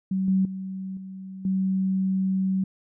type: tone with level steps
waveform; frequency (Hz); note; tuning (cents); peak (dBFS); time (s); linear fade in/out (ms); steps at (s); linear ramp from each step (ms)
sine; 190; F#3; +46; -22 / -18 / -30 / -35 / -21; 0.11-2.64; 5; 0.28 / 0.45 / 0.97 / 1.45; 2
effects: none